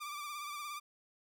sawtooth tone with vibrato, 1178 Hz, D6, 5 cents sharp, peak -37 dBFS, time 0-0.8 s, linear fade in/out 20 ms, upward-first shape sine, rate 17 Hz, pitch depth 46 cents each way, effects none

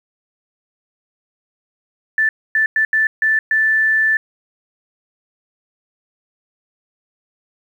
sine tone bursts at uneven times, 1760 Hz, A6, in tune, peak -12 dBFS, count 6, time 2.18-2.29 / 2.55-2.66 / 2.76-2.85 / 2.93-3.07 / 3.22-3.39 / 3.51-4.17 s, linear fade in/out 2 ms, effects 8-bit

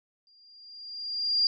sine tone with exponential growth, 4792 Hz, D8, 34 cents sharp, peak -19 dBFS, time 0.27-1.47 s, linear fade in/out 1 ms, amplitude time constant 260 ms, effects none

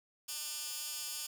15% pulse tone with high-pass filter, 299.6 Hz, D4, 35 cents sharp, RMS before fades -41 dBFS, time 0.28-1.27 s, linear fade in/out 10 ms, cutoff 5000 Hz, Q 0.79, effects none

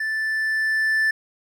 triangle tone with level ramp, 1760 Hz, A6, in tune, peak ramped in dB -21 to -15 dBFS, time 0-1.11 s, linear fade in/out 5 ms, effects none

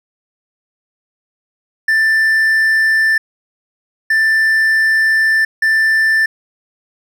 triangle tone bursts at uneven times, 1773 Hz, A6, 13 cents sharp, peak -8 dBFS, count 3, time 1.88-3.18 / 4.1-5.45 / 5.62-6.26 s, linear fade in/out 5 ms, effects none

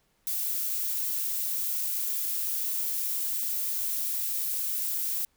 violet noise, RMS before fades -30 dBFS, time 0.27-5.25 s, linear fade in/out 0 ms, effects pink hiss -70 dBFS RMS until 5.36 s

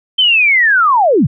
sine linear sweep, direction down, 3136 to 98 Hz, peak -7 dBFS, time 0.18-1.27 s, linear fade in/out 10 ms, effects none

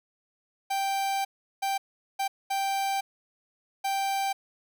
45% pulse tone bursts at uneven times, 784 Hz, G5, in tune, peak -26 dBFS, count 5, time 0.7-1.25 / 1.62-1.78 / 2.19-2.28 / 2.5-3.01 / 3.84-4.33 s, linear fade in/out 10 ms, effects none

